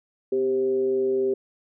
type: tone with frequency modulation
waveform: sine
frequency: 392.7 Hz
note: G4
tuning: 3 cents sharp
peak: -20 dBFS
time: 0.32-1.34 s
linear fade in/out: 5 ms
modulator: 138 Hz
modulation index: 0.42
effects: none